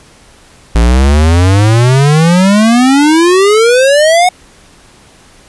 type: exponential sweep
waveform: square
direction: up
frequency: 55 to 740 Hz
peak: -5 dBFS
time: 0.75-4.29 s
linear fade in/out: 5 ms
effects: pink hiss -41 dBFS RMS until 5.48 s + resampled to 24000 Hz